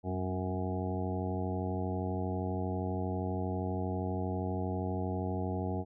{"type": "harmonic tone with a mistuned harmonic", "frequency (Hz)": 92.5, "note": "F#2", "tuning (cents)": 0, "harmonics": [1, 2, 3, 4, 5, 7, 8, 9], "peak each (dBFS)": [-35, -38, -40, -41, -42, -43, -44, -45], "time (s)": [0.03, 5.85], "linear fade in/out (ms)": 50, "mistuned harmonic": 2, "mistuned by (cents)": 46, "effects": []}